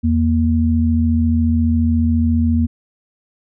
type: tone pair together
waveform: sine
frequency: 83.1 / 235 Hz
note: E2 / A#3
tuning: +15 / +14 cents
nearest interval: octave + tritone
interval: 1799 cents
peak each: -15 / -15 dBFS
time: 0.03-2.67 s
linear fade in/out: 20 ms
effects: none